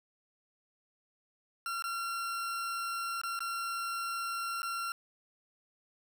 40% pulse tone with dropouts, 1369 Hz, F6, 35 cents flat, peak -33 dBFS, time 1.66-4.92 s, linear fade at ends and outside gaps 1 ms, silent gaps 1.823-1.84 / 3.215-3.235 / 3.391-3.405 / 4.62-4.63 s, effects none

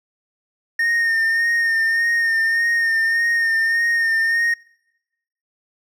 triangle tone with vibrato, 1834 Hz, A#6, 29 cents flat, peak -14 dBFS, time 0.79-4.54 s, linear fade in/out 5 ms, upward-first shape sine, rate 1.7 Hz, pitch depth 27 cents each way, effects noise-tail reverb RT60 1.0 s tail -26 dB re dry

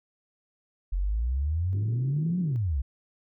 sine exponential two-way sweep, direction up then down, 43.04 to 186 to 60.6 Hz, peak -24 dBFS, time 0.92-2.82 s, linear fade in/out 10 ms, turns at 2.4 s
pink band-pass noise, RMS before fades -42 dBFS, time 1.73-2.56 s, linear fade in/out 0 ms, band 110 to 380 Hz, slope 48 dB/octave
effects none

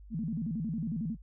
sine tone with vibrato, 190 Hz, F#3, 46 cents sharp, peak -31 dBFS, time 0.1-1.17 s, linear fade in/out 50 ms, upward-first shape square, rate 11 Hz, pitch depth 290 cents each way, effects added 50 Hz sine -48 dBFS peak until 1.22 s

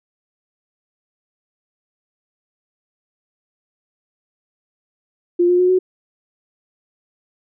sine tone with pitch steps, 350 / 356.5 / 363.2 / 370 Hz, F4 / F4 / F#4 / F#4, +4 / +36 / -32 / 0 cents, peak -11 dBFS, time 5.39-5.79 s, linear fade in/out 10 ms, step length 100 ms, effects none

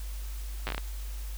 slowing click train, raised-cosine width 0.3 ms, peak -16 dBFS, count 7, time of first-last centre 0.67-0.78 s, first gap 8 ms, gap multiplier 1.33, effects added 50 Hz sine -34 dBFS peak until 1.37 s + white hiss -49 dBFS RMS until 1.37 s

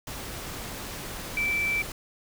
sine tone in noise, 2330 Hz, D7, 14 cents flat, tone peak -24 dBFS, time 1.37-1.82 s, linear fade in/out 2 ms, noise pink, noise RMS -37 dBFS, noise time 0.07-1.92 s, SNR +10 dB, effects none

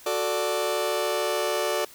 sawtooth chord, D major, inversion first, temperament just, 367.1 / 440.5 / 587.3 Hz, F#4 / A4 / D5, -14 / +2 / 0 cents, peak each -26 / -25 / -23 dBFS, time 0.06-1.85 s, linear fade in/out 5 ms, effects white hiss -49 dBFS RMS until 1.94 s

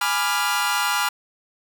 sawtooth chord, G# diminished seventh, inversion none, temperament equal with one note detuned, 830.6 / 987.8 / 1186.3 / 1396.9 Hz, G#5 / B5 / D6 / F6, 0 / 0 / +17 / 0 cents, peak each -23 / -22 / -24 / -20 dBFS, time 0.01-1.09 s, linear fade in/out 5 ms, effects none

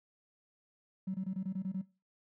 triangle tone bursts, 188.9 Hz, F#3, 36 cents sharp, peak -29 dBFS, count 8, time 1.07-1.816 s, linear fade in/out 10 ms, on 74 ms, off 22 ms, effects noise-tail reverb RT60 0.3 s tail -22 dB re dry + tanh soft clip ceiling -31 dBFS

